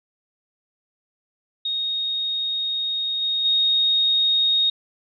sine tone with level steps, 3729 Hz, A#7, in tune, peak -22 / -20 / -16 dBFS, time 1.65-4.7 s, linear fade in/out 5 ms, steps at 3.21 / 3.44 s, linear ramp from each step 20 ms, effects none

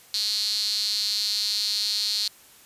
sawtooth tone with high-pass filter, 207.7 Hz, G#3, in tune, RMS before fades -26 dBFS, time 0.14-2.28 s, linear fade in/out 0 ms, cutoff 4300 Hz, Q 9.9, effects white hiss -52 dBFS RMS until 2.65 s + resampled to 32000 Hz

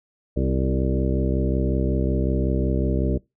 harmonic tone with a mistuned harmonic, 65.41 Hz, C2, in tune, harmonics 1 / 2 / 3 / 4 / 5 / 6 / 7 / 9, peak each -23 / -26 / -28 / -29 / -30 / -31 / -31 / -33 dBFS, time 0.36-3.18 s, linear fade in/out 10 ms, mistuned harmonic 5, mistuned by +22 cents, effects noise-tail reverb RT60 0.2 s tail -22 dB re dry

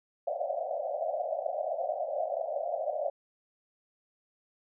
pink band-pass noise, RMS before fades -33 dBFS, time 0.27-3.1 s, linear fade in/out 5 ms, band 550 to 730 Hz, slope 96 dB/octave, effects none

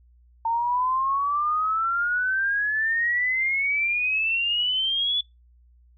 sine exponential sweep, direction up, 906 to 3457 Hz, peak -21 dBFS, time 0.45-5.21 s, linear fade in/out 5 ms, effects noise-tail reverb RT60 0.2 s tail -22 dB re dry + added 60 Hz sine -53 dBFS peak until 5.97 s

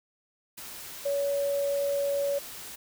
sine tone in noise, 564 Hz, C#5, 30 cents sharp, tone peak -25 dBFS, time 1.05-2.39 s, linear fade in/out 10 ms, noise white, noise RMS -42 dBFS, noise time 0.57-2.76 s, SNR +14 dB, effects none

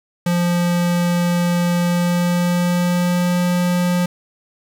square tone with pitch glide, 174.61 to 177.46 Hz, F3 to F3, 0 to +28 cents, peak -16 dBFS, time 0.26-4.06 s, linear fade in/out 5 ms, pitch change +28 cents, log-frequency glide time 1.81-3.39 s, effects 7-bit

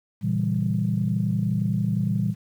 sine chord, A# diminished seventh, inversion none, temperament equal, 116.54 / 138.59 / 164.81 / 196 Hz, A#2 / C#3 / E3 / G3, 0 / 0 / 0 / 0 cents, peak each -25 / -31 / -26 / -25 dBFS, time 0.21-2.35 s, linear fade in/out 50 ms, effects tanh soft clip ceiling -11 dBFS + 9-bit

